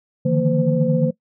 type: tone cluster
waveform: sine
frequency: 147.9 / 156.8 / 170.8 / 230.8 / 513 Hz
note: D3 / D#3 / F3 / A#3 / C5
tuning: +13 / +14 / -38 / -17 / -34 cents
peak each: -21 dBFS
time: 0.25-1.11 s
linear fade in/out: 10 ms
effects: noise-tail reverb RT60 0.1 s tail -21 dB re dry + tanh soft clip ceiling -3 dBFS